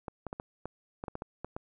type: clicks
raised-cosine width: 1 ms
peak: -23 dBFS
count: 11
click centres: 0.082 / 0.267 / 0.329 / 0.399 / 0.656 / 1.039 / 1.082 / 1.154 / 1.221 / 1.446 / 1.565 s
effects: none